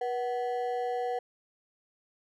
triangle ring-modulated tone, 615 Hz, D#5, 20 cents flat, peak -24 dBFS, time 0.01-1.19 s, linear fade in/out 5 ms, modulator 131 Hz, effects none

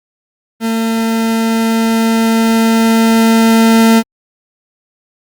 40% pulse tone with level ramp, 225.8 Hz, A3, 45 cents sharp, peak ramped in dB -12 to -4 dBFS, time 0.6-4.03 s, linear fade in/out 50 ms, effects Opus 32 kbps

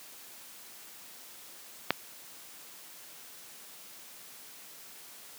click, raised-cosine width 0.3 ms, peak -7 dBFS, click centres 1.906 s, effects white hiss -50 dBFS RMS until 5.38 s + high-pass 150 Hz 12 dB/octave

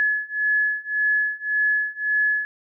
sine beating tone pair, 1704 / 1705.8 Hz, G#6 / G#6, +44 / +46 cents, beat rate 1.8 Hz, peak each -23 / -22 dBFS, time 0-2.45 s, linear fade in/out 0 ms, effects none

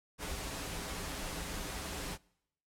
pink noise with comb filter, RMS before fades -40 dBFS, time 0.18-2.18 s, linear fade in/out 50 ms, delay 8.5 ms, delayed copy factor -0.6, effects noise-tail reverb RT60 0.8 s tail -25 dB re dry + low-pass 12000 Hz 12 dB/octave

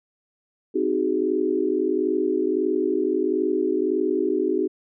sine chord, Ab dominant seventh, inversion first, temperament just, 259.6 / 311.5 / 373.8 / 415.3 Hz, C4 / Eb4 / Gb4 / Ab4, -13 / +2 / +18 / 0 cents, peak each -29 / -25 / -23 / -26 dBFS, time 0.74-4.68 s, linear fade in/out 20 ms, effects none

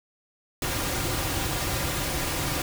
pink noise with comb filter, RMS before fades -28 dBFS, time 0.62-2.62 s, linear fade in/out 2 ms, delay 4.6 ms, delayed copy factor -0.5, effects none

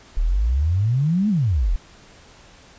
sine exponential two-way sweep, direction up then down, 35.62 to 220 to 35.62 Hz, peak -16 dBFS, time 0.17-1.76 s, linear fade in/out 0 ms, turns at 1.29 s, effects pink hiss -48 dBFS RMS until 2.78 s + resampled to 16000 Hz

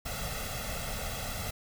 pink noise with comb filter, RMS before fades -36 dBFS, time 0.05-1.51 s, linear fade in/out 10 ms, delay 1.5 ms, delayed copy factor +0.8, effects none

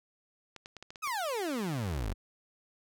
clicks, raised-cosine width 0.2 ms, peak -28 dBFS, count 7, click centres 0.563 / 0.659 / 0.767 / 0.826 / 0.905 / 0.958 / 1.074 s
30% pulse exponential sweep, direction down, 1318.5 to 41.66 Hz, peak -29 dBFS, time 1.02-2.14 s, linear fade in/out 20 ms
effects none

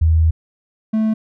sine / triangle tone pair in turn, 80.5 / 218.8 Hz, E2 / A3, -41 / -9 cents, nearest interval octave + perfect fourth, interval 1732 cents, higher second, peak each -10 / -12 dBFS, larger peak first, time 0.01-0.31 / 0.93-1.14 s, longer first, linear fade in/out 10 ms, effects none

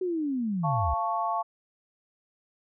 sine linear sweep, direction down, 377.1 to 59.3 Hz, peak -26 dBFS, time 0.01-0.94 s, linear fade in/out 5 ms
sine chord, F augmented, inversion none, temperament equal with one note detuned, 691.2 / 880 / 1108.7 Hz, F5 / A5 / C#6, -18 / 0 / 0 cents, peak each -30 dBFS, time 0.63-1.43 s, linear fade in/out 20 ms
effects none

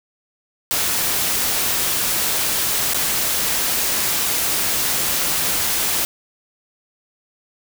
white noise with dropouts, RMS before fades -20 dBFS, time 0.71-6.05 s, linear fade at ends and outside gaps 0 ms, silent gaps 2.935-2.945 s, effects none

